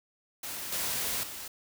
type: noise with level steps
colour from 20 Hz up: white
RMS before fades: -38 / -32 / -41 dBFS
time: 0.43-1.48 s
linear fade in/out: 5 ms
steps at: 0.72 / 1.23 s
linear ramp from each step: 5 ms
effects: none